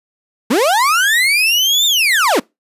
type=linear two-way sweep; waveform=35% pulse; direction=up then down; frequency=198.3 to 3653 to 198.3 Hz; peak=-9 dBFS; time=0.5-2.4 s; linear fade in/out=10 ms; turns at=1.86 s; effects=noise-tail reverb RT60 0.2 s tail -24 dB re dry + resampled to 32000 Hz